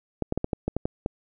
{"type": "clicks", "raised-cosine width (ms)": 2, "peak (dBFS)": -12, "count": 9, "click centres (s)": [0.223, 0.324, 0.376, 0.444, 0.532, 0.68, 0.766, 0.855, 1.061], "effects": []}